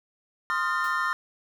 triangle chord, F dominant seventh, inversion second, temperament equal with one note detuned, 1046.5 / 1244.5 / 1396.9 / 1804.3 Hz, C6 / Eb6 / F6 / A6, 0 / 0 / 0 / +43 cents, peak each -28 dBFS, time 0.5-1.13 s, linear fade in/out 0 ms
white noise with exponential decay, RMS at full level -42 dBFS, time 0.84-1.02 s, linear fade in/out 2 ms, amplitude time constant 38 ms
effects none

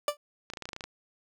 30% pulse tone with exponential decay, 587.3 Hz, D5, in tune, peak -19 dBFS, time 0.08-0.17 s, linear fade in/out 2 ms, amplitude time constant 18 ms
clicks, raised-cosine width 0.2 ms, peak -21 dBFS, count 10, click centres 0.501 / 0.536 / 0.572 / 0.623 / 0.655 / 0.69 / 0.732 / 0.764 / 0.808 / 0.84 s
effects none

